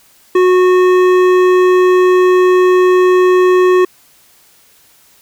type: tone with hard clipping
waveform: triangle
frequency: 366 Hz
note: F#4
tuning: 19 cents flat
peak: -8 dBFS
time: 0.35-3.85 s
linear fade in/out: 5 ms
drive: 16 dB
effects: white hiss -48 dBFS RMS until 5.21 s